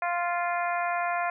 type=harmonic tone; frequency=348.6 Hz; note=F4; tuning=3 cents flat; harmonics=2 / 3 / 4 / 5 / 6 / 7; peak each=-28 / -32 / -34 / -36 / -38 / -39 dBFS; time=0.02-1.3 s; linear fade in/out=2 ms; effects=none

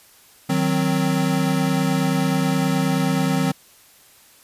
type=chord; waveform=square; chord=C diminished; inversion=first; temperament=equal; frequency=155.56 / 185 / 261.6 Hz; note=Eb3 / Gb3 / C4; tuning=0 / 0 / 0 cents; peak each=-23 dBFS; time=0.49-3.52 s; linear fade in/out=10 ms; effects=white hiss -51 dBFS RMS until 4.43 s + resampled to 32000 Hz

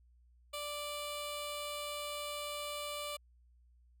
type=tone with notch filter; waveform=10% pulse; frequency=587.3 Hz; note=D5; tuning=in tune; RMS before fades=-41 dBFS; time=0.53-3.17 s; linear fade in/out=10 ms; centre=1800 Hz; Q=1.9; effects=added 60 Hz sine -62 dBFS peak until 4 s

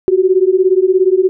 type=beating tone pair; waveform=sine; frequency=365.5 / 382.5 Hz; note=F#4 / G4; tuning=-21 / -42 cents; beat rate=17 Hz; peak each=-11 dBFS; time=0.08-1.29 s; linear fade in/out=0 ms; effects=none

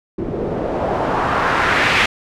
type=noise with low-pass filter sweep; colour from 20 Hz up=white; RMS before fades=-18 dBFS; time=0.18-2.06 s; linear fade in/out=5 ms; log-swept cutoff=320 to 2500 Hz; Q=1.6; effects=none

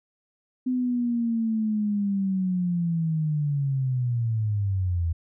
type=linear sweep; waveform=sine; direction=down; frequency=255.5 to 81.2 Hz; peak=-22 dBFS; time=0.66-5.13 s; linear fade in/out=10 ms; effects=none

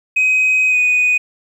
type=tone with pitch glide; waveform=sine; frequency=2522 to 2486 Hz; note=D#7 to D#7; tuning=+23 to -2 cents; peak=-9 dBFS; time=0.16-1.18 s; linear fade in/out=10 ms; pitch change=-25 cents; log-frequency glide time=0.69-0.77 s; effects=tanh soft clip ceiling -9 dBFS + 8-bit

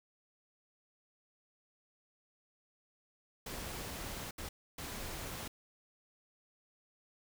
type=noise bursts at uneven times; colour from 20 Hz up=pink; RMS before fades=-43 dBFS; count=3; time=3.46-4.31 / 4.38-4.49 / 4.78-5.48 s; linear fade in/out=5 ms; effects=none

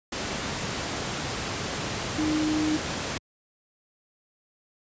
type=tone in noise; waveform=sine; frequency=308 Hz; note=D#4; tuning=17 cents flat; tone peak=-23 dBFS; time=2.18-2.77 s; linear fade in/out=5 ms; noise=pink; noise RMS=-30 dBFS; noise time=0.12-3.18 s; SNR=+4 dB; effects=high-pass 80 Hz 12 dB/octave + resampled to 16000 Hz

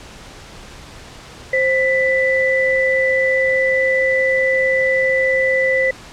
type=tone pair together; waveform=sine; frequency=525.4 / 1985 Hz; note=C5 / B6; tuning=+7 / +8 cents; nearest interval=octave + major seventh; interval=2301 cents; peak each=-16 dBFS; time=1.53-5.91 s; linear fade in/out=5 ms; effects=pink hiss -38 dBFS RMS until 6.12 s + low-pass 7000 Hz 12 dB/octave

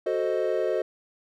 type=chord; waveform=triangle; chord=F# diminished seventh; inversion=none; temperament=equal; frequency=370 / 440 / 523.3 / 622.3 Hz; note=F#4 / A4 / C5 / Eb5; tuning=0 / 0 / 0 / 0 cents; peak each=-27 dBFS; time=0.06-0.82 s; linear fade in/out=5 ms; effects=none

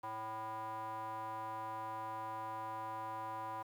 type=tone with band-pass filter; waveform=square; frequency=110 Hz; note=A2; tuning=in tune; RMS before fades=-43 dBFS; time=0.03-3.63 s; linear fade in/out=10 ms; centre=930 Hz; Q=6.7; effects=11-bit

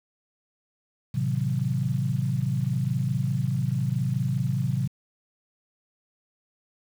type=chord; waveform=sine; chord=A diminished seventh; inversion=none; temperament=equal; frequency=110 / 130.81 / 155.56 / 185 Hz; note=A2 / C3 / Eb3 / Gb3; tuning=0 / 0 / 0 / 0 cents; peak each=-31 / -25 / -31 / -31 dBFS; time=1.14-4.88 s; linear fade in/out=10 ms; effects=8-bit

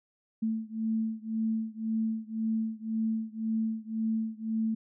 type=beating tone pair; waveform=sine; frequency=221.1 / 223 Hz; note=A3 / A3; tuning=+9 / +23 cents; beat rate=1.9 Hz; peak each=-31 / -32 dBFS; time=0.42-4.75 s; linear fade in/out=10 ms; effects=none

